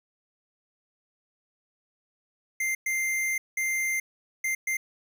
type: tone bursts at uneven times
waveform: square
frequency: 2093 Hz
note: C7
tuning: in tune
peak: -26 dBFS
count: 5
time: 2.6-2.75 / 2.86-3.38 / 3.57-4 / 4.44-4.55 / 4.67-4.77 s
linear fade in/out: 5 ms
effects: none